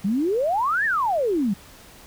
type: exponential two-way sweep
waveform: sine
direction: up then down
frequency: 183.6 to 1864.7 to 183.6 Hz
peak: -19 dBFS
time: 0.04-1.54 s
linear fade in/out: 10 ms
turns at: 0.85 s
effects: pink hiss -47 dBFS RMS until 2.06 s